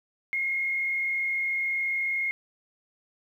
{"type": "tone with frequency modulation", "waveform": "sine", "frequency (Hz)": 2147, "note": "C7", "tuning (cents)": 44, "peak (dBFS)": -25, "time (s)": [0.33, 2.31], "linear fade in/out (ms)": 0, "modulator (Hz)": 39.7, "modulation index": 0.8, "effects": ["10-bit"]}